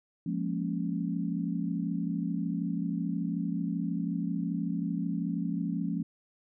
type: chord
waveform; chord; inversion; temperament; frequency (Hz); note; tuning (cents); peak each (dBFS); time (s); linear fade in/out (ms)
sine; Bb minor seventh; second; equal; 174.61 / 207.7 / 233.1 / 277.2; F3 / Ab3 / Bb3 / Db4; 0 / 0 / 0 / 0; -32 / -35 / -37 / -35; 0.26-6.03; 5
effects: none